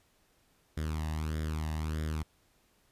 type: tone with flanger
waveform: sawtooth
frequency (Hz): 77.78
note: D#2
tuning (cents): 0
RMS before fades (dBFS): -34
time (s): 0.77-2.23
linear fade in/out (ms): 5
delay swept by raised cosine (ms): 0.57 to 1.09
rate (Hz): 1.6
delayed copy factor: +0.7
effects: pink hiss -69 dBFS RMS until 2.91 s + resampled to 32000 Hz